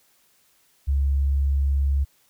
sine tone, 69.3 Hz, C#2, in tune, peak -18 dBFS, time 0.87-2.05 s, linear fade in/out 20 ms, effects white hiss -62 dBFS RMS until 2.29 s

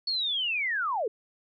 sine linear sweep, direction down, 4435 to 391 Hz, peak -26 dBFS, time 0.07-1.08 s, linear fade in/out 5 ms, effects none

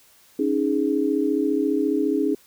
sine chord, C# suspended second, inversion none, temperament just, 277.2 / 311.8 / 415.8 Hz, C#4 / D#4 / G#4, 0 / +4 / +2 cents, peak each -23 / -23 / -24 dBFS, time 0.39-2.35 s, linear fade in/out 5 ms, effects white hiss -55 dBFS RMS until 2.46 s

